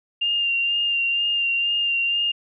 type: tone with vibrato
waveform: sine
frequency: 2794 Hz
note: F7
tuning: in tune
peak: -19 dBFS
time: 0.21-2.32 s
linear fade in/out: 10 ms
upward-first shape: sine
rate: 2.1 Hz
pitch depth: 22 cents each way
effects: none